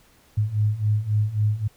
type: beating tone pair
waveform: sine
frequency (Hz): 103.83 / 107.53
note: G#2 / A2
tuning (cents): 0 / -39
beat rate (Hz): 3.7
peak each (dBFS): -24 / -21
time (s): 0.37-1.68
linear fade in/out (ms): 10
effects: pink hiss -57 dBFS RMS until 1.76 s